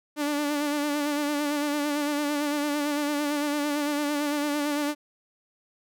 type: tone with vibrato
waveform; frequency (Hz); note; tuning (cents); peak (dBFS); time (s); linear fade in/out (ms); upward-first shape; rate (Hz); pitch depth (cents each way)
sawtooth; 292.8; D4; -5; -21; 0.16-4.95; 50; sine; 8.9; 40
effects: none